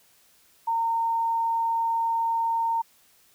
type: tone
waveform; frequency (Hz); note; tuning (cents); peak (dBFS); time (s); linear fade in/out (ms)
sine; 916; A#5; -31; -22; 0.67-2.82; 10
effects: white hiss -60 dBFS RMS until 3.34 s